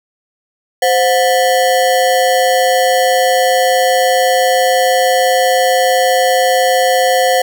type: ring-modulated tone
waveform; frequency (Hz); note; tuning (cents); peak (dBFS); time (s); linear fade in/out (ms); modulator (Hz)
square; 622.3; D#5; 0; -7; 0.82-7.42; 5; 103
effects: none